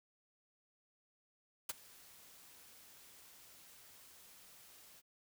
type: noise with ADSR envelope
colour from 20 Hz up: white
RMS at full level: -37 dBFS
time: 1.69-5.02 s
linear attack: 6 ms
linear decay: 25 ms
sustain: -23 dB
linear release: 35 ms
effects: none